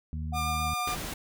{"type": "harmonic tone", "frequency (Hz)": 78, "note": "D#2", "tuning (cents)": 5, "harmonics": [1, 2, 3], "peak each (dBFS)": [-32, -38, -42], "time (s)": [0.13, 0.74], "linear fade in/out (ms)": 0}
{"type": "tone with tremolo", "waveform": "sine", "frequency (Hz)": 730, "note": "F#5", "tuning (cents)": -24, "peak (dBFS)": -32, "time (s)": [0.32, 0.95], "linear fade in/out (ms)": 10, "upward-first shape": "sine", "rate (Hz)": 6.6, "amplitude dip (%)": 50}
{"type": "tone with vibrato", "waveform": "sawtooth", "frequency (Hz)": 1200, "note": "D6", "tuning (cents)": 37, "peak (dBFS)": -26, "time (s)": [0.33, 0.97], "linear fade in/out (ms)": 50, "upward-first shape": "triangle", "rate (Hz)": 7.8, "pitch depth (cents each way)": 10}
{"type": "noise", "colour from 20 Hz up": "pink", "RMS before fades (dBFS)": -36, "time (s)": [0.87, 1.14], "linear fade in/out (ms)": 5}
{"effects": []}